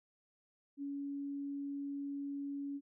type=tone; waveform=sine; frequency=281.5 Hz; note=C#4; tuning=27 cents sharp; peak=-38 dBFS; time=0.77-2.81 s; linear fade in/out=50 ms; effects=none